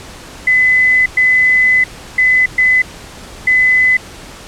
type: tone bursts at uneven times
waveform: sine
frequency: 2015 Hz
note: B6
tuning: 34 cents sharp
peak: -7 dBFS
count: 5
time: 0.47-1.06 / 1.17-1.84 / 2.18-2.46 / 2.58-2.82 / 3.47-3.97 s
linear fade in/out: 5 ms
effects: pink hiss -33 dBFS RMS until 4.47 s + low-pass 9000 Hz 12 dB/octave